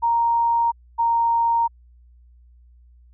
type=tone pair in turn; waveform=sine; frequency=932.3 / 928.6 Hz; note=A#5 / A#5; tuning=0 / -7 cents; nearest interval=unison; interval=7 cents; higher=first; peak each=-16 dBFS; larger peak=neither; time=0.02-0.72 / 0.98-1.68 s; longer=neither; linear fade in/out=20 ms; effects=added 60 Hz sine -48 dBFS peak until 3.13 s